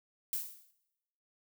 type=noise with exponential decay; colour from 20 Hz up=violet; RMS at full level=-32 dBFS; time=0.33-0.71 s; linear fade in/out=0 ms; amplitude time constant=82 ms; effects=noise-tail reverb RT60 0.9 s tail -18 dB re dry